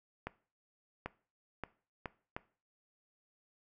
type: accelerating click train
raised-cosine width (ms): 0.5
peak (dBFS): -23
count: 5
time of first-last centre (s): 0.27-2.365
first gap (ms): 790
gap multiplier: 0.73
effects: noise-tail reverb RT60 0.4 s tail -19 dB re dry